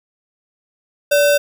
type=tone with sample-and-hold; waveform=sine; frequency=578 Hz; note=D5; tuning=28 cents flat; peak=-10 dBFS; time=1.11-1.38 s; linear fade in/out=10 ms; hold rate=2100 Hz; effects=none